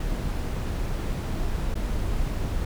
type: noise with dropouts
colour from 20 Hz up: brown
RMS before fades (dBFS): -27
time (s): 0-2.65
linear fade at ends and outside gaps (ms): 5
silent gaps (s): 1.743-1.753
effects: none